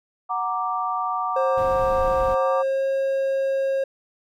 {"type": "chord", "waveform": "sine", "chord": "Gb augmented", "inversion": "none", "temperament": "equal", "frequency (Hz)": [740, 932.3, 1174.7], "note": ["Gb5", "Bb5", "D6"], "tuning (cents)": [0, 0, 0], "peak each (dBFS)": [-27, -29, -25], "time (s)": [0.29, 2.63], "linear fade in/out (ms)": 20}
{"type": "tone with pitch glide", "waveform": "triangle", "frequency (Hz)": [530, 540.2], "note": ["C5", "C#5"], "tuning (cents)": [22, -45], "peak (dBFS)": -18, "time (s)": [1.36, 3.84], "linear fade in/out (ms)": 5, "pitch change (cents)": 33, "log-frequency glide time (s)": [2.29, 2.86]}
{"type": "noise", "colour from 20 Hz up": "brown", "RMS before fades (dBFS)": -32, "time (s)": [1.57, 2.35], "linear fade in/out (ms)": 10}
{"effects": []}